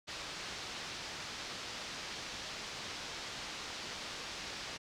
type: low-pass noise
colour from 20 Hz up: white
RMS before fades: -44 dBFS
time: 0.07-4.78 s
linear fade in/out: 20 ms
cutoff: 5500 Hz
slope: 24 dB/octave
effects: none